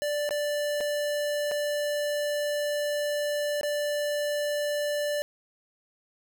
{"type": "tone with dropouts", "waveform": "square", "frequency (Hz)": 587.3, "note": "D5", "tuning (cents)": 0, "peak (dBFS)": -27, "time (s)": [0.02, 5.22], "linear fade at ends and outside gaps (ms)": 0, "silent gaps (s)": [[0.291, 0.308], [0.805, 0.809], [1.513, 1.517], [3.611, 3.632]], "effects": []}